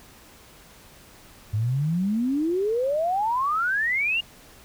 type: exponential sweep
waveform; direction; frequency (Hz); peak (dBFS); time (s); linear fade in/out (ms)
sine; up; 101.5 to 2877; -21; 1.53-4.21; 10
effects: pink hiss -50 dBFS RMS until 4.64 s

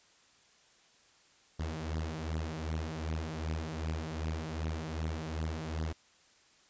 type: beating tone pair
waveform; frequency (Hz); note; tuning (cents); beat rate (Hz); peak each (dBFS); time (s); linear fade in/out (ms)
sawtooth; 77.78 / 80.38; D#2 / E2; 0 / -43; 2.6; -34 / -33; 1.59-5.93; 10
effects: white hiss -64 dBFS RMS until 6.69 s + resampled to 16000 Hz

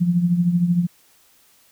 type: tone with tremolo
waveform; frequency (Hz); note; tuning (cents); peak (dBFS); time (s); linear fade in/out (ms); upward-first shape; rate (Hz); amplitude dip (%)
sine; 174.61; F3; 0; -12; 0-0.87; 20; triangle; 13; 70
effects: white hiss -56 dBFS RMS until 1.71 s

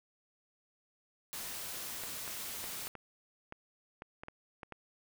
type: noise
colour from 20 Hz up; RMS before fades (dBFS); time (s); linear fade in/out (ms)
white; -42; 1.33-2.88; 0
type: clicks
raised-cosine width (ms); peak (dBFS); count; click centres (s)
0.5; -29; 11; 2.036 / 2.278 / 2.641 / 2.871 / 2.953 / 3.524 / 4.021 / 4.235 / 4.284 / 4.632 / 4.723
effects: none

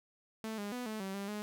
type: tone with pitch steps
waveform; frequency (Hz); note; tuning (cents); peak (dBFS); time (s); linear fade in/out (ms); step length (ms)
sawtooth; 220.6 / 204 / 247.5 / 217 / 192.5 / 198.9 / 209.5; A3 / G#3 / B3 / A3 / G3 / G3 / G#3; +5 / -31 / +4 / -24 / -31 / +25 / +15; -34; 0.44-1.42; 0; 140
effects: none

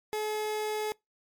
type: tone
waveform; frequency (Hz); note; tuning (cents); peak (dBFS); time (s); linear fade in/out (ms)
30% pulse; 427.1; G#4; +48; -27; 0.13-0.92; 0
effects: noise-tail reverb RT60 0.2 s tail -26 dB re dry + MP3 96 kbps

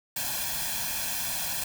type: noise with comb filter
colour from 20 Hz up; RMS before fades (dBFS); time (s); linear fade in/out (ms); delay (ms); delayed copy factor
white; -31; 0.16-1.64; 5; 1.2; +0.8
effects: none

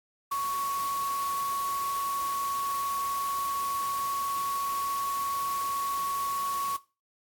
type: tone in noise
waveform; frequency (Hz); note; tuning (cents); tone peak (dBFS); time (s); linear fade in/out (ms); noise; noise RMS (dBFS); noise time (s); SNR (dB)
sine; 1113; C#6; +7; -27; 0.31-6.77; 10; white; -40; 0.31-6.77; +10
effects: noise-tail reverb RT60 0.3 s tail -18 dB re dry + AAC 64 kbps

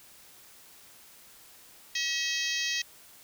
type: harmonic tone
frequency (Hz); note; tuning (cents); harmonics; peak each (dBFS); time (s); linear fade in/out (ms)
642; E5; -46; 3 / 4 / 5 / 6 / 7 / 8 / 9 / 10; -34 / -35 / -36 / -37 / -37 / -38 / -39 / -39; 1.95-2.82; 5
effects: white hiss -54 dBFS RMS until 3.23 s

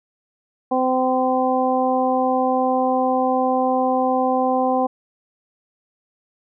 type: harmonic tone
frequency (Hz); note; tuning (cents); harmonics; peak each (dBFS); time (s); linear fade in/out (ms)
257.3; C4; -29; 1 / 2 / 3 / 4; -22 / -21 / -20 / -26; 0.71-4.87; 10
effects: none

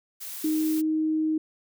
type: noise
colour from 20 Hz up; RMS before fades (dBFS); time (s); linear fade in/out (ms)
blue; -37; 0.2-0.82; 20
type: tone with pitch glide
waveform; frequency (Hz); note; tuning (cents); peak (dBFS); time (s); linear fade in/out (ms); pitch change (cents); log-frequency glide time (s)
sine; 311 to 313.2; D#4 to D#4; -1 to +11; -22; 0.44-1.38; 5; +12; 0.55-0.6
effects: none

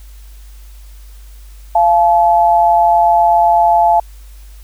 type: tone pair together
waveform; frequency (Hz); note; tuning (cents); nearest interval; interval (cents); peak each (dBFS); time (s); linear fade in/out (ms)
sine; 689 / 861.4; F5 / A5; -24 / -37; major third; 387; -10; 1.75-4; 5
effects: added 50 Hz sine -33 dBFS peak until 4.63 s + white hiss -48 dBFS RMS until 4.63 s

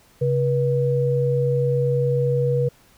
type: tone pair together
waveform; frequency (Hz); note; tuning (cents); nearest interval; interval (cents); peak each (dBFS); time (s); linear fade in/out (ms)
sine; 135.5 / 483.6; C#3 / B4; -39 / -36; octave + minor seventh; 2203; -20; 0.21-2.69; 10
effects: pink hiss -55 dBFS RMS until 2.97 s

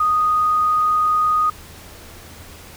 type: tone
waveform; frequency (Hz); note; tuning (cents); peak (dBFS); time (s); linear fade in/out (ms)
sine; 1241; D#6; -5; -14; 0-1.5; 5
effects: added 82 Hz sine -44 dBFS peak until 2.76 s + pink hiss -41 dBFS RMS until 2.76 s

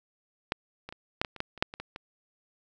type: clicks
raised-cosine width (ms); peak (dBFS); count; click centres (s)
0.3; -11 / -24 / -26 / -9 / -17 / -28 / -14 / -29 / -6 / -24 / -21 / -23; 12; 0.521 / 0.89 / 0.925 / 1.215 / 1.248 / 1.363 / 1.404 / 1.577 / 1.625 / 1.739 / 1.8 / 1.961
effects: none

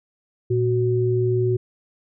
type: tone pair together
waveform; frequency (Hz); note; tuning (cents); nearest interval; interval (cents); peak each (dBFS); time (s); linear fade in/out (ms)
sine; 116.64 / 370.3; A#2 / F#4; +1 / +1; octave + minor sixth; 2000; -20; 0.5-1.57; 10
effects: none

